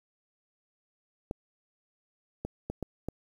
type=clicks; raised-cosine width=2 ms; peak=-20 dBFS; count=5; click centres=1.311 / 2.45 / 2.7 / 2.827 / 3.086 s; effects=9-bit